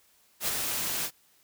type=noise with ADSR envelope; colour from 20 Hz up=white; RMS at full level=-27 dBFS; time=0.4-1.11 s; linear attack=76 ms; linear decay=25 ms; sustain=-4 dB; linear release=66 ms; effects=white hiss -64 dBFS RMS until 1.43 s